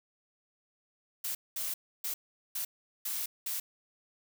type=noise bursts at uneven times; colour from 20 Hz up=blue; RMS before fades=-35 dBFS; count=6; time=1.24-1.35 / 1.56-1.74 / 2.04-2.14 / 2.55-2.65 / 3.05-3.26 / 3.46-3.6 s; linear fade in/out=5 ms; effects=none